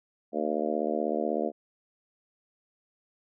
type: harmonic tone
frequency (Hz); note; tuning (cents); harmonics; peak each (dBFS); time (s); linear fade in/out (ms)
76.2; D#2; -36; 3 / 4 / 5 / 6 / 7 / 8 / 9; -34 / -34 / -34 / -34 / -34 / -34 / -34; 0.32-1.52; 50
effects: none